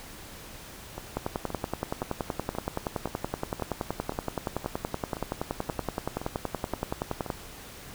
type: two click trains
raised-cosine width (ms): 1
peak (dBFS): -14 / -21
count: 66 / 13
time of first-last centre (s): 1.17-7.302 / 0.98-7.263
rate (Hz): 10.6 / 1.91
effects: pink hiss -45 dBFS RMS until 7.94 s